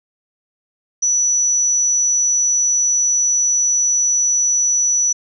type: tone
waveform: sine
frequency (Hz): 5920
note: F#8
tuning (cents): 0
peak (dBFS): -13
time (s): 1.02-5.13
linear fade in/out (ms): 10
effects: none